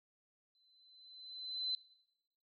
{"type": "tone with exponential growth", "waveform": "sine", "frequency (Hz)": 4042, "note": "B7", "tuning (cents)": 39, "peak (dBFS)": -33, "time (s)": [0.55, 1.75], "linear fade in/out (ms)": 1, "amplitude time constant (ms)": 260, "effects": ["noise-tail reverb RT60 0.9 s tail -20 dB re dry"]}